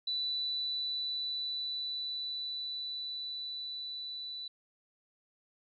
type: tone with level ramp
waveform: sine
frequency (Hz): 3973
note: B7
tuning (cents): +10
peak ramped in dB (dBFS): -31 to -39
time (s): 0.07-4.48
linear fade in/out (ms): 5
effects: none